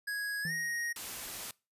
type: tone with pitch glide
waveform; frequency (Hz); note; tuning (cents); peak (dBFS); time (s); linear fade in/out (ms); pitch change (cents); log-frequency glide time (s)
square; 1661.2 to 1875.4; G#6 to A#6; 0 to +10; -34; 0.07-0.93; 10; +210; 0.42-0.52
type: tone with exponential decay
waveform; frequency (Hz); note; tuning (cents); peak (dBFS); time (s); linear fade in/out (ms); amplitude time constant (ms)
triangle; 164.81; E3; 0; -34; 0.45-0.83; 2; 81
type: noise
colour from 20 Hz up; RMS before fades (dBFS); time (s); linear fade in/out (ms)
white; -41; 0.96-1.51; 2
effects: noise-tail reverb RT60 0.3 s tail -24 dB re dry + resampled to 32000 Hz